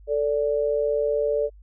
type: tone pair together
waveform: sine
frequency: 442.4 / 581.7 Hz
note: A4 / D5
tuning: +9 / -17 cents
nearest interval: perfect fourth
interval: 474 cents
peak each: -23 dBFS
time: 0.07-1.5 s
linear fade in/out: 50 ms
effects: added 50 Hz sine -45 dBFS peak until 1.62 s